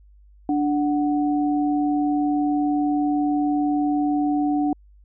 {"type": "tone pair together", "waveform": "sine", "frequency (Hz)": [293.7, 740], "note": ["D4", "F#5"], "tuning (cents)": [0, 0], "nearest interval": "octave + major third", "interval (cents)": 1600, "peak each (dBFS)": [-19, -26], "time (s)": [0.49, 4.73], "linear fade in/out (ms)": 2, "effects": ["added 50 Hz sine -48 dBFS peak until 5.04 s"]}